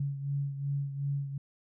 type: beating tone pair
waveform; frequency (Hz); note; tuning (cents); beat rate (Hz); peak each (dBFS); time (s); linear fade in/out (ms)
sine; 140 / 142.7; C#3 / D3; +18 / -49; 2.7; -31 / -38; 0-1.38; 5
effects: none